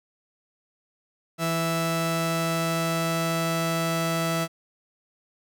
sawtooth tone pair together, 164.82 / 659.3 Hz, E3 / E5, 0 / 0 cents, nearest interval 2 octaves, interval 2400 cents, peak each -22 dBFS, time 1.38-4.48 s, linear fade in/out 50 ms, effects none

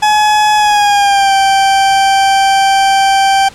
40% pulse tone with pitch glide, 847 to 781.2 Hz, G#5 to G5, +34 to -6 cents, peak -6 dBFS, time 0.02-3.49 s, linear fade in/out 10 ms, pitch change -140 cents, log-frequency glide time 0.56-1.33 s, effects pink hiss -36 dBFS RMS until 3.54 s + low-pass 8000 Hz 12 dB/octave

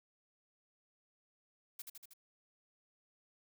blue noise with echo, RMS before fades -45 dBFS, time 1.79-1.82 s, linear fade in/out 5 ms, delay 79 ms, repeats 4, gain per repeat -3 dB, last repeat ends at 2.136 s, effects none

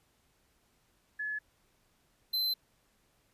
sine / square tone pair in turn, 1709 / 4073 Hz, G#6 / C8, +49 / -47 cents, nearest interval octave + minor third, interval 1504 cents, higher second, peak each -33 / -29 dBFS, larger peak second, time 1.19-1.39 / 2.33-2.54 s, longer second, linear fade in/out 10 ms, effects pink hiss -71 dBFS RMS until 3.33 s + resampled to 32000 Hz

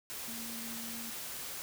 sine tone in noise, 230.2 Hz, A#3, 22 cents flat, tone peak -45 dBFS, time 0.28-1.1 s, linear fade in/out 0 ms, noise white, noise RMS -42 dBFS, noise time 0.1-1.62 s, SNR -6 dB, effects none

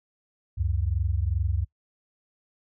sine tone pair together, 69.94 / 92.5 Hz, C#2 / F#2, +16 / 0 cents, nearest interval perfect fourth, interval 484 cents, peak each -26 dBFS, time 0.57-1.65 s, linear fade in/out 20 ms, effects noise-tail reverb RT60 0.1 s tail -20 dB re dry

